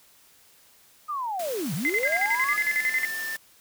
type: linear two-way sweep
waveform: sine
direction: down then up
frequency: 1249 to 130.81 to 1249 Hz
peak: -27 dBFS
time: 1.08-2.57 s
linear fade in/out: 20 ms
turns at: 1.74 s
type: high-pass noise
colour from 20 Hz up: white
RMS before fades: -38 dBFS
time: 1.39-3.37 s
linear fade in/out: 5 ms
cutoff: 170 Hz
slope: 24 dB/octave
type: tone with tremolo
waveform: sine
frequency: 2062 Hz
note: C7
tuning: 26 cents flat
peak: -21 dBFS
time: 1.85-3.05 s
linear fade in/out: 0 ms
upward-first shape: square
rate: 11 Hz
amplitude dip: 80%
type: tone with pitch glide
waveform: triangle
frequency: 1625 to 1782.3 Hz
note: G#6 to A6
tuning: -38 to +22 cents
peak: -28 dBFS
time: 2.05-3.36 s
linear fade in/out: 2 ms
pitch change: +160 cents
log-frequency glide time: 2.27-2.96 s
effects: white hiss -57 dBFS RMS until 3.6 s